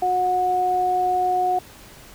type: tone pair together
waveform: sine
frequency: 364.8 / 729.6 Hz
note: F#4 / F#5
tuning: -24 / -24 cents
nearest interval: octave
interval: 1200 cents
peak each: -27 / -18 dBFS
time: 0.02-1.59 s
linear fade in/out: 5 ms
effects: pink hiss -45 dBFS RMS until 2.14 s